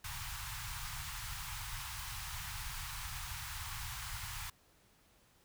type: band-stop noise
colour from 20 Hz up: pink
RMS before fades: -43 dBFS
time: 0.04-4.5 s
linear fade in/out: 5 ms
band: 140 to 850 Hz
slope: 48 dB/octave
effects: pink hiss -68 dBFS RMS until 5.44 s